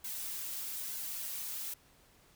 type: noise with flanger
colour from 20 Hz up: blue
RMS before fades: -40 dBFS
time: 0.04-1.74 s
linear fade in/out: 5 ms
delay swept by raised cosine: 1.6 to 6.8 ms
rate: 1.1 Hz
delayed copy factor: -0.65
effects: pink hiss -64 dBFS RMS until 2.35 s